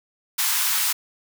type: high-pass noise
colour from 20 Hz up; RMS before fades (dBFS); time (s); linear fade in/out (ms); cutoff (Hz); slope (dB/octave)
white; -22; 0.38-0.93; 10; 870; 48
effects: none